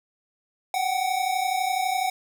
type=tone pair together; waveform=square; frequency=740 / 772 Hz; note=F#5 / G5; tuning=0 / -27 cents; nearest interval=minor second; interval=73 cents; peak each=-26 / -27 dBFS; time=0.74-2.1 s; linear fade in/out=2 ms; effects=none